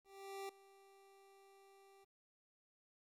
25% pulse tone with ADSR envelope, 392 Hz, G4, in tune, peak -40 dBFS, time 0.04-2.05 s, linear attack 450 ms, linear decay 4 ms, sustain -20 dB, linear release 17 ms, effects resampled to 32000 Hz + 13-bit

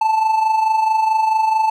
triangle tone with amplitude modulation, 878 Hz, A5, 4 cents flat, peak -9 dBFS, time 0.01-1.7 s, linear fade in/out 5 ms, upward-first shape sine, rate 24.6 Hz, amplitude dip 55%, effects none

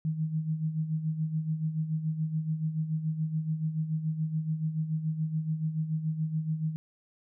sine tone with tremolo, 157.5 Hz, D#3, 21 cents sharp, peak -25 dBFS, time 0.05-6.76 s, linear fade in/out 0 ms, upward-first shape sine, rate 7 Hz, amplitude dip 65%, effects none

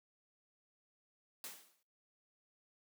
white noise with exponential decay, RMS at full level -44 dBFS, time 1.44-1.83 s, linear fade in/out 1 ms, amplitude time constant 84 ms, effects noise-tail reverb RT60 0.4 s tail -22 dB re dry + high-pass 200 Hz 12 dB/octave

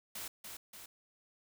white noise with echo, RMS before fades -43 dBFS, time 0.15-0.28 s, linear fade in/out 5 ms, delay 290 ms, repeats 2, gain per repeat -4 dB, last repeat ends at 0.86 s, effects none

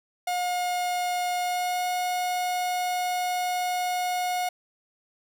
45% pulse tone with pitch glide, 717 to 723.2 Hz, F5 to F#5, +45 to -40 cents, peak -25 dBFS, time 0.27-4.49 s, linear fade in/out 5 ms, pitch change +15 cents, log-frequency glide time 1.39-1.86 s, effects none

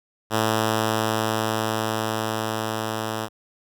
5% pulse tone with level ramp, 110 Hz, A2, in tune, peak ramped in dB -8 to -15 dBFS, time 0.3-3.29 s, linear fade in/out 50 ms, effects none

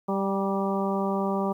harmonic tone with a mistuned harmonic, 196 Hz, G3, in tune, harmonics 1 / 2 / 3 / 4 / 5 / 6, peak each -27 / -30 / -32 / -33 / -34 / -35 dBFS, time 0.08-1.53 s, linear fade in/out 10 ms, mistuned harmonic 5, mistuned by -27 cents, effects 10-bit

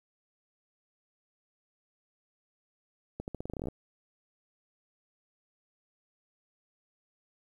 accelerating click train, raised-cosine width 2 ms, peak -23 dBFS, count 14, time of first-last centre 3.2-3.685 s, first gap 79 ms, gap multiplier 0.86, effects 10-bit

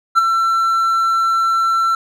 triangle tone with ADSR envelope, 1345 Hz, E6, 34 cents sharp, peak -4 dBFS, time 0.15-1.95 s, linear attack 31 ms, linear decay 16 ms, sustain -7 dB, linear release 3 ms, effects none

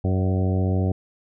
harmonic tone with a mistuned harmonic, 93.8 Hz, F#2, 24 cents sharp, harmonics 1 / 2 / 3 / 4 / 5 / 6 / 7 / 8, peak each -20 / -26 / -30 / -32 / -34 / -36 / -37 / -38 dBFS, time 0.04-0.92 s, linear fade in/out 5 ms, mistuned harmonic 6, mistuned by +30 cents, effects none

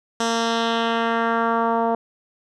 10% pulse tone with low-pass filter sweep, 229.7 Hz, A#3, 25 cents flat, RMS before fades -21 dBFS, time 0.2-1.95 s, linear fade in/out 2 ms, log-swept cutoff 6800 to 770 Hz, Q 1.7, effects none

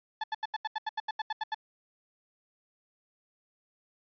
35% pulse tone bursts, 869 Hz, A5, 22 cents flat, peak -28 dBFS, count 13, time 0.21-1.546 s, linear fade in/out 5 ms, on 28 ms, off 81 ms, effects resampled to 11025 Hz

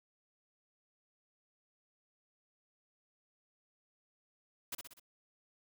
white noise with echo, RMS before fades -40 dBFS, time 4.72-4.75 s, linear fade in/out 5 ms, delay 62 ms, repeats 4, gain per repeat -5 dB, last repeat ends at 4.998 s, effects none

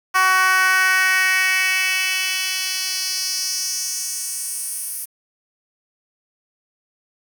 10% pulse tone with high-pass filter sweep, 374.6 Hz, F#4, 21 cents sharp, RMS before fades -20 dBFS, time 0.14-5.06 s, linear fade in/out 20 ms, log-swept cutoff 1100 to 11000 Hz, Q 2.3, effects 7-bit

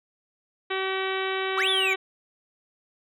harmonic tone, 381.6 Hz, G4, 47 cents flat, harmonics 1 / 2 / 3 / 4 / 5 / 6 / 7 / 8 / 9 / 10, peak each -29 / -35 / -34 / -35 / -35 / -35 / -40 / -38 / -43 / -39 dBFS, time 0.7-1.96 s, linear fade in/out 10 ms
triangle linear two-way sweep, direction up then down, 932.3 to 3600 to 2188 Hz, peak -21 dBFS, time 1.57-1.94 s, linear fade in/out 10 ms, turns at 1.69 s
effects none

